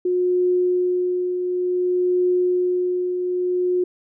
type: tone with tremolo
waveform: sine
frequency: 360.9 Hz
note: F#4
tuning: 43 cents flat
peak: -15 dBFS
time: 0.05-3.84 s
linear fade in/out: 5 ms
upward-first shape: triangle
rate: 0.56 Hz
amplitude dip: 50%
effects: none